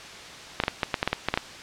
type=clicks; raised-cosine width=0.3 ms; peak=-6 dBFS; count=11; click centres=0.601 / 0.637 / 0.681 / 0.832 / 0.942 / 1.029 / 1.076 / 1.13 / 1.286 / 1.34 / 1.375 s; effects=white hiss -41 dBFS RMS until 1.62 s + low-pass 5000 Hz 12 dB/octave